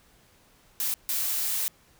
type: noise bursts at uneven times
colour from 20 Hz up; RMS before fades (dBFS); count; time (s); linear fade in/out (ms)
blue; -28; 2; 0.8-0.94 / 1.09-1.68; 0
effects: pink hiss -60 dBFS RMS until 1.99 s